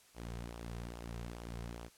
sawtooth tone with flanger, 58.27 Hz, A#1, in tune, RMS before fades -45 dBFS, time 0.14-1.9 s, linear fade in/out 50 ms, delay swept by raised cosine 0.46 to 3.56 ms, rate 2.4 Hz, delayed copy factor -0.5, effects white hiss -64 dBFS RMS until 1.97 s + low-pass 11000 Hz 12 dB/octave

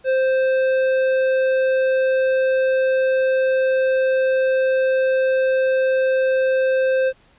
triangle tone with tanh clipping, 523.3 Hz, C5, in tune, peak -17 dBFS, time 0.04-7.13 s, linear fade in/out 50 ms, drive 15 dB, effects pink hiss -55 dBFS RMS until 7.38 s + resampled to 8000 Hz

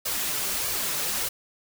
white noise with flanger, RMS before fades -28 dBFS, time 0.05-1.29 s, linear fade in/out 10 ms, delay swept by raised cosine 1.7 to 6.9 ms, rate 1.6 Hz, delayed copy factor +0.75, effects none

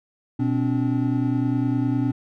triangle tone cluster, 122.3 / 258.5 / 288.4 Hz, B2 / C4 / D4, -16 / -21 / -31 cents, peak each -22 dBFS, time 0.39-2.12 s, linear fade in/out 10 ms, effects none

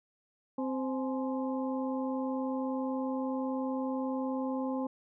harmonic tone with a mistuned harmonic, 261.6 Hz, C4, in tune, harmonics 1 / 2 / 3 / 4, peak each -32 / -37 / -41 / -44 dBFS, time 0.58-4.87 s, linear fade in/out 5 ms, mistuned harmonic 3, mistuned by +120 cents, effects none

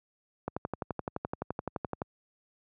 click train, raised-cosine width 1 ms, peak -18 dBFS, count 19, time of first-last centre 0.48-2.018 s, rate 11.7 Hz, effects high-pass 80 Hz 12 dB/octave

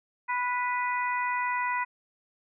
harmonic tone with a mistuned harmonic, 493.9 Hz, B4, in tune, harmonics 2 / 3 / 4 / 5, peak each -28 / -36 / -32 / -38 dBFS, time 0.28-1.85 s, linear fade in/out 20 ms, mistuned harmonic 3, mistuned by -17 cents, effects none

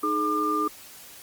sine tone cluster, 308.3 / 423.6 / 1199 Hz, D#4 / G#4 / D6, -16 / +34 / +36 cents, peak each -28 / -31 / -24 dBFS, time 0.03-0.68 s, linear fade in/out 5 ms, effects white hiss -46 dBFS RMS until 1.22 s + Opus 24 kbps

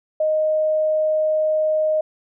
sine tone, 621 Hz, D#5, 3 cents flat, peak -16 dBFS, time 0.2-2.01 s, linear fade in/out 5 ms, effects none

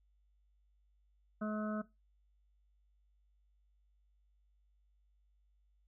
harmonic tone, 213.4 Hz, G#3, 47 cents sharp, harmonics 1 / 2 / 3 / 5 / 6 / 7, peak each -36 / -50 / -43 / -54 / -46 / -49 dBFS, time 1.41-1.82 s, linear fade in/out 10 ms, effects noise-tail reverb RT60 0.2 s tail -17 dB re dry + added 50 Hz sine -69 dBFS peak until 5.87 s

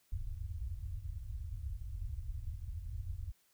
white low-pass noise, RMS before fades -41 dBFS, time 0.12-3.32 s, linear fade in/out 2 ms, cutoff 100 Hz, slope 48 dB/octave, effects white hiss -72 dBFS RMS until 3.53 s

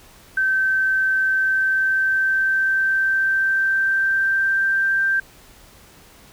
sine tone with pitch glide, 1546 to 1573.9 Hz, G6 to G6, -24 to +7 cents, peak -16 dBFS, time 0.37-5.2 s, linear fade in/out 5 ms, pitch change +31 cents, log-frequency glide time 1.18-4.95 s, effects pink hiss -48 dBFS RMS until 6.32 s

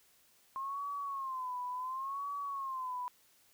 sine tone with vibrato, 1061 Hz, C6, 24 cents sharp, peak -36 dBFS, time 0.56-3.08 s, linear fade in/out 0 ms, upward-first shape sine, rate 0.7 Hz, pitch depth 120 cents each way, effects white hiss -67 dBFS RMS until 3.53 s

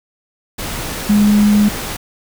sine tone in noise, 207.7 Hz, G#3, in tune, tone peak -8 dBFS, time 1.09-1.69 s, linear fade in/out 10 ms, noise pink, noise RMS -24 dBFS, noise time 0.58-1.97 s, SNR +13 dB, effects none

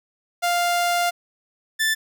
sawtooth tone pair in turn, 699 / 1761.4 Hz, F5 / A6, +1 / +1 cents, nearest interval octave + major third, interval 1600 cents, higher second, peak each -15 dBFS, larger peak neither, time 0.42-1.11 / 1.79-1.95 s, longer first, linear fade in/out 20 ms, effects none

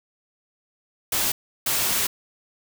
white noise bursts at uneven times, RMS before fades -23 dBFS, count 2, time 1.12-1.32 / 1.66-2.07 s, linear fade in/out 5 ms, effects none

